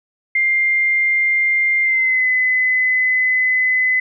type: tone with pitch glide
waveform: sine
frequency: 2100 to 2020 Hz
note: C7 to B6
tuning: +6 to +39 cents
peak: -13 dBFS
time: 0.35-4 s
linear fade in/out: 5 ms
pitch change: -67 cents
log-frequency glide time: 1.83-2.27 s
effects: none